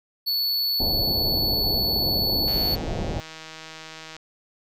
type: tone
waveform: square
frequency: 4435 Hz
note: C#8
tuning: in tune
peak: -22 dBFS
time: 0.26-2.76 s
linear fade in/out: 20 ms
type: low-pass noise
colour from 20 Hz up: pink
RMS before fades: -28 dBFS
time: 0.8-3.2 s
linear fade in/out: 0 ms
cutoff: 830 Hz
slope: 48 dB/octave
type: click train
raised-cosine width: 0.2 ms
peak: -22 dBFS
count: 269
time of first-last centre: 2.48-4.166 s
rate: 159 Hz
effects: none